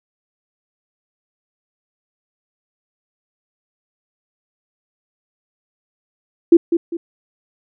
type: tone with echo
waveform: sine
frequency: 337.7 Hz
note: E4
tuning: 42 cents sharp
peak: -3 dBFS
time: 6.52-6.57 s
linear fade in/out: 5 ms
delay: 200 ms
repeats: 2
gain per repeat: -9 dB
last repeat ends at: 6.97 s
effects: none